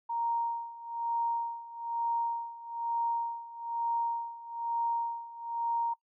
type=tone with tremolo; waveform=sine; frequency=932.3 Hz; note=A#5; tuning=in tune; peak=-27 dBFS; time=0.09-5.94 s; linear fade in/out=10 ms; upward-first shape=sine; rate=1.1 Hz; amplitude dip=85%; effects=noise-tail reverb RT60 0.1 s tail -21 dB re dry